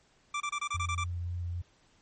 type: tone bursts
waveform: 25% pulse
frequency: 1174 Hz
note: D6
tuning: 1 cent flat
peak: -27 dBFS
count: 8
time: 0.34-1.04 s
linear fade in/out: 5 ms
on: 63 ms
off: 28 ms
type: tone with vibrato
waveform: sine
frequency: 87.31 Hz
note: F2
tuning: in tune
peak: -32 dBFS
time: 0.74-1.62 s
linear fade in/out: 10 ms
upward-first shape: sine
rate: 3.7 Hz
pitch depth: 13 cents each way
effects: pink hiss -66 dBFS RMS until 2.01 s + MP3 32 kbps